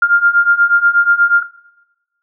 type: beating tone pair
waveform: sine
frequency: 1396.9 / 1405.2 Hz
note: F6 / F6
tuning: 0 / +10 cents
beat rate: 8.3 Hz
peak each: -13 / -10 dBFS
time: 0.02-1.43 s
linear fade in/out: 5 ms
effects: noise-tail reverb RT60 1.0 s tail -18 dB re dry